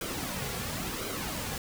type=noise with flanger; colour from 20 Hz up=pink; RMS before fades=-35 dBFS; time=0.01-1.58 s; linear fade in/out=2 ms; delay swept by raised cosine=1.1 to 3.3 ms; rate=0.95 Hz; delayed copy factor=-0.55; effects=none